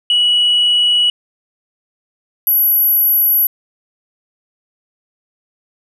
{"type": "tone pair in turn", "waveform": "sine", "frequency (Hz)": [2931, 11724], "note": ["F#7", "F#9"], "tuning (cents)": [-17, -17], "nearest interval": "2 octaves", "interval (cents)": 2400, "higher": "second", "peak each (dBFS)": -8, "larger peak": "neither", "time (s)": [[0.1, 1.1], [2.47, 3.47]], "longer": "neither", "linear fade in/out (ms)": 2, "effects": ["tanh soft clip ceiling -7 dBFS"]}